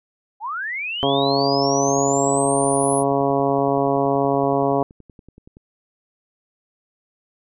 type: linear sweep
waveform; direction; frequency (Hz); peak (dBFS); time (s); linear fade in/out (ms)
sine; up; 784 to 10530; -24; 0.4-3.04; 50
type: harmonic tone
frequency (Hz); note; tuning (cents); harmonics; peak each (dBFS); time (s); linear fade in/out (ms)
138.6; C#3; 0; 1 / 2 / 3 / 4 / 5 / 6 / 7 / 8; -28 / -23 / -22 / -24 / -22 / -30 / -27 / -31; 1.03-4.83; 0
type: click train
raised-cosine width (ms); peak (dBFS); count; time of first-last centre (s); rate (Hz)
3; -31; 40; 1.89-5.569; 10.6
effects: none